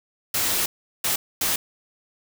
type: noise bursts at uneven times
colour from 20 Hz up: white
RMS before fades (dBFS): -23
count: 3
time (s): 0.34-0.66 / 1.04-1.16 / 1.41-1.56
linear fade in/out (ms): 5
effects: none